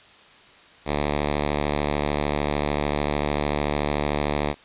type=tone; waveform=5% pulse; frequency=73.42 Hz; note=D2; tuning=in tune; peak=-11 dBFS; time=0.85-4.55 s; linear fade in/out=50 ms; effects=white hiss -50 dBFS RMS until 4.64 s + resampled to 8000 Hz